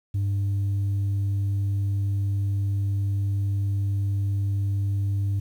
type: tone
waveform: sine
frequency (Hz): 99.4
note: G2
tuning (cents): +25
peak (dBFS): -19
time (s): 0.14-5.4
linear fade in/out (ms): 10
effects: tanh soft clip ceiling -21 dBFS + 9-bit